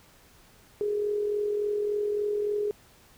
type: tone with amplitude modulation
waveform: sine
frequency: 415.3 Hz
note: G#4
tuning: in tune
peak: -23 dBFS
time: 0.81-2.71 s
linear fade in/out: 0 ms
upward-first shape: sine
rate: 43.5 Hz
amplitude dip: 45%
effects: pink hiss -57 dBFS RMS until 3.17 s